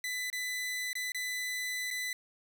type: tone with dropouts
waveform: sawtooth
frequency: 1999 Hz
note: B6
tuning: 20 cents sharp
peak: -30 dBFS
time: 0.04-2.13 s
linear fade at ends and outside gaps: 2 ms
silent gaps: 0.301-0.328 / 0.931-0.953 / 1.12-1.146 / 1.905-1.91 s
effects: none